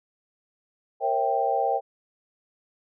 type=chord; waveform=sine; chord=A# diminished seventh; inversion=none; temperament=equal with one note detuned; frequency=466.2 / 542.6 / 659.3 / 784 Hz; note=A#4 / C#5 / E5 / G5; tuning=0 / -37 / 0 / 0 cents; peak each=-29 / -28 / -29 / -24 dBFS; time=1-1.81 s; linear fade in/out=50 ms; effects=none